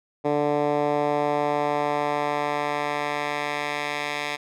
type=tone with band-pass filter sweep; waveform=10% pulse; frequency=146.8 Hz; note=D3; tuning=in tune; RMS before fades=-25 dBFS; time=0.24-4.37 s; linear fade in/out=20 ms; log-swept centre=480 to 2500 Hz; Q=0.97; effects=none